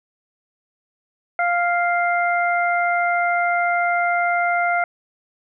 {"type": "harmonic tone", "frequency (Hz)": 698.5, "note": "F5", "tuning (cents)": 0, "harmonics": [1, 2, 3], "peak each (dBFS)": [-19, -22, -24], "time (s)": [1.39, 4.84], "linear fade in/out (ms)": 2, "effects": []}